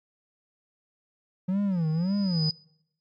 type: tone with vibrato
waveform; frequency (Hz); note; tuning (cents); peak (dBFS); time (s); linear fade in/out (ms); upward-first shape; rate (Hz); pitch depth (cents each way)
triangle; 178.3; F3; +36; -21; 1.48-2.5; 10; sine; 1.8; 230
type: tone with exponential growth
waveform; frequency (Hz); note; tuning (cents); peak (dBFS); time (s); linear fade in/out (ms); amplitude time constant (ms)
sine; 4978; D#8; 0; -24; 1.72-2.51; 2; 170
effects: noise-tail reverb RT60 0.8 s tail -24 dB re dry + MP3 48 kbps